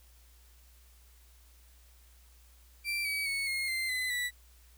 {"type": "tone with pitch steps", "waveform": "35% pulse", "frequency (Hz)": [2349, 2279, 2212, 2147, 2083, 2021, 1961.6], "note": ["D7", "C#7", "C#7", "C7", "C7", "B6", "B6"], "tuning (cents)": [0, 47, -4, 44, -8, 39, -12], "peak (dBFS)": -29, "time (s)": [2.84, 4.31], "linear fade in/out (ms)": 50, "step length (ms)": 210, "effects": ["added 60 Hz sine -57 dBFS peak until 4.77 s", "white hiss -64 dBFS RMS until 4.77 s"]}